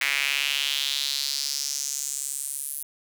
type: tone with high-pass filter sweep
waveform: sawtooth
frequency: 140.5 Hz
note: C#3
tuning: 24 cents sharp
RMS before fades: -28 dBFS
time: 0.01-2.83 s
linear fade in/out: 5 ms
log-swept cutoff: 2100 to 11000 Hz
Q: 3.4
effects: none